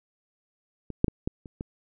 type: clicks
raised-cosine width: 3 ms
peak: -22 / -6 / -14 / -14 / -29 / -20 dBFS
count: 6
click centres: 0.903 / 1.044 / 1.082 / 1.275 / 1.458 / 1.609 s
effects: none